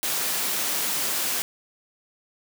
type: high-pass noise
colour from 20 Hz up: white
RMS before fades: -26 dBFS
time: 0.03-1.42 s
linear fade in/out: 0 ms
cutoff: 170 Hz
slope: 12 dB/octave
effects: none